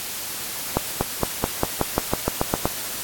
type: accelerating click train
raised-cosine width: 1 ms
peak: -4 dBFS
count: 12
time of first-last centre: 0.77-2.655 s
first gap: 240 ms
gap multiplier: 0.93
effects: white hiss -30 dBFS RMS until 3.03 s + AAC 64 kbps